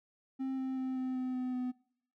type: tone with pitch steps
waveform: triangle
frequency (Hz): 264.7 / 262.4 / 260.2 / 257.9 / 255.7 / 253.5 / 251.3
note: C4 / C4 / C4 / C4 / C4 / B3 / B3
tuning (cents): +20 / +5 / -9 / -25 / -40 / +45 / +30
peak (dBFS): -31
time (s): 0.39-1.72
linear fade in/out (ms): 20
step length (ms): 190
effects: noise-tail reverb RT60 0.6 s tail -22 dB re dry